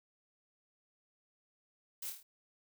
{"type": "noise with echo", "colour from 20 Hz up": "blue", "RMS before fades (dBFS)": -42, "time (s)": [2.02, 2.1], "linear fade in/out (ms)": 5, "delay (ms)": 26, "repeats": 5, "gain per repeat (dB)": -4, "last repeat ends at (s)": 2.23, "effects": []}